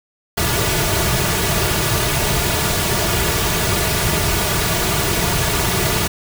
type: noise with comb filter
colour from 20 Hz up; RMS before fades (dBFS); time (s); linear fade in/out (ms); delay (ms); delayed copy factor
pink; -18; 0.37-6.08; 10; 3.8; -0.65
effects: none